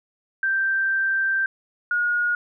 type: tone pair in turn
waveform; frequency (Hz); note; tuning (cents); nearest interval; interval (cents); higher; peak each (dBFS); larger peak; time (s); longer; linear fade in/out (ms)
sine; 1568 / 1439.6; G6 / F#6; 0 / -48; minor second; 148; first; -19; neither; 0.43-1.46 / 1.91-2.35; first; 2
effects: none